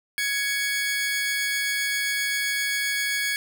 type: tone pair together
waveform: sawtooth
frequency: 1672.1 / 2232 Hz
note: G#6 / C#7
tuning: +11 / +11 cents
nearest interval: perfect fourth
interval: 500 cents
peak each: -23 dBFS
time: 0.18-3.36 s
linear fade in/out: 0 ms
effects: none